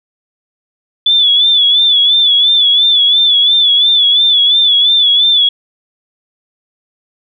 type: tone with vibrato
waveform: sine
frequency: 3457 Hz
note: A7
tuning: 31 cents flat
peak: -6 dBFS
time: 1.06-5.49 s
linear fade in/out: 5 ms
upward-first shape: sine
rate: 2.9 Hz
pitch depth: 69 cents each way
effects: none